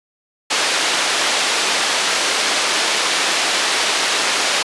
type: band-pass noise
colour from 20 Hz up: white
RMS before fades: -18 dBFS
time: 0.5-4.63 s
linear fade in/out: 10 ms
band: 370 to 4800 Hz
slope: 12 dB/octave
effects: resampled to 24000 Hz